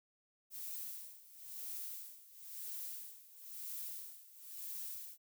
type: noise with tremolo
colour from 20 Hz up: violet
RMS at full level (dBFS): -44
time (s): 0.5-5.18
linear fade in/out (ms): 50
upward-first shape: sine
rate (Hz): 0.99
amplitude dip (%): 85
effects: none